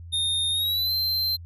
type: tone with pitch glide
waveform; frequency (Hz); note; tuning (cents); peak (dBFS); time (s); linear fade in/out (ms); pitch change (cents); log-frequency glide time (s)
square; 3669 to 4118; A#7 to C8; -28 to -28; -23; 0.12-1.37; 20; +200; 0.51-0.93
effects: added 85 Hz sine -38 dBFS peak until 1.45 s